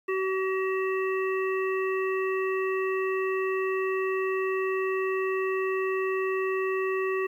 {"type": "harmonic tone", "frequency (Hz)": 380, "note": "F#4", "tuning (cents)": 46, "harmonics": [1, 3, 5, 7], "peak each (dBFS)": [-26, -34, -35, -38], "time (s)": [0.08, 7.27], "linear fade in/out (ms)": 10, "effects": ["10-bit"]}